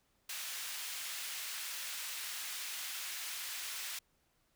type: high-pass noise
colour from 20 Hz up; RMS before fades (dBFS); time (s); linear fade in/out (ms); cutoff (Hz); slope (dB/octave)
pink; -42; 0.29-3.99; 5; 2000; 12
effects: pink hiss -75 dBFS RMS until 4.55 s